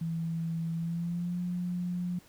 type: tone with pitch glide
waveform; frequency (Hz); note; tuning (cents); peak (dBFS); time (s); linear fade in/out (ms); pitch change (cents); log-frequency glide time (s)
sine; 164.8 to 177.65; E3 to F3; 0 to +30; -30; 0.01-2.19; 5; +130; 0.74-1.4
effects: pink hiss -59 dBFS RMS until 2.28 s